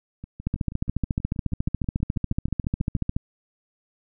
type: two click trains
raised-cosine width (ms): 5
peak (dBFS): -24 / -11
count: 18 / 39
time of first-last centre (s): 0.24-2.964 / 0.47-3.165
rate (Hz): 6.24 / 14.1
effects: none